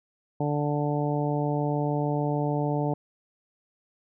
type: harmonic tone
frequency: 146.83 Hz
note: D3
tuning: in tune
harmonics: 1 / 2 / 3 / 4 / 5 / 6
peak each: -27 / -30 / -32 / -33 / -34 / -35 dBFS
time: 0.4-2.94 s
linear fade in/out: 5 ms
effects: none